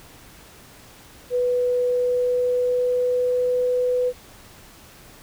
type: tone with pitch glide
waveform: sine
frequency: 493.9 to 497.6 Hz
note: B4 to B4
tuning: 0 to +13 cents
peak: -18 dBFS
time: 1.3-4.13 s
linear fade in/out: 50 ms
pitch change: +13 cents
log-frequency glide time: 1.84-3.59 s
effects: pink hiss -47 dBFS RMS until 5.22 s